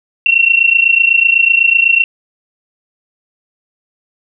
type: tone pair together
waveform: sine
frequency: 2710 / 2738 Hz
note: E7 / F7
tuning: +47 / -35 cents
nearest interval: unison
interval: 18 cents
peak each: -10 dBFS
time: 0.26-2.04 s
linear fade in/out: 2 ms
effects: none